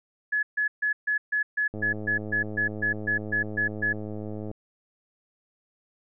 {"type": "tone bursts", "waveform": "sine", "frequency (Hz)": 1700, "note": "G#6", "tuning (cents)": 40, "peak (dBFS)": -22, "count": 15, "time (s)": [0.32, 3.93], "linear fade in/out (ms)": 10, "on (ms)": 110, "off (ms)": 140}
{"type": "click train", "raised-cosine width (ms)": 2, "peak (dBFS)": -23, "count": 295, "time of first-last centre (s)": [1.74, 4.514], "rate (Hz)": 106}
{"effects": []}